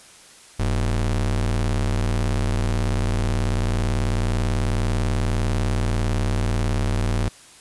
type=ring-modulated tone; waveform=square; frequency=69.3 Hz; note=C#2; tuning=in tune; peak=-17 dBFS; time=0.59-7.29 s; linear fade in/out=10 ms; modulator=30.1 Hz; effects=white hiss -47 dBFS RMS until 7.6 s + resampled to 24000 Hz